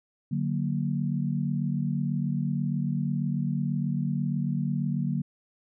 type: chord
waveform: sine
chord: D augmented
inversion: none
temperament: equal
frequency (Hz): 146.83 / 185 / 233.1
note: D3 / F#3 / A#3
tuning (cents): 0 / 0 / 0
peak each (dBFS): -28 / -30 / -31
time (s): 0.31-5.22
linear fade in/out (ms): 10
effects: none